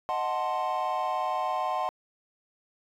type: chord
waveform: triangle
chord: D# diminished seventh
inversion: none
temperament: equal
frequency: 622.3 / 740 / 880 / 1046.5 Hz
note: D#5 / F#5 / A5 / C6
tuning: 0 / 0 / 0 / 0 cents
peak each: -32 / -28 / -31 / -29 dBFS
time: 0.09-1.89 s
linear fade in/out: 0 ms
effects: tanh soft clip ceiling -18 dBFS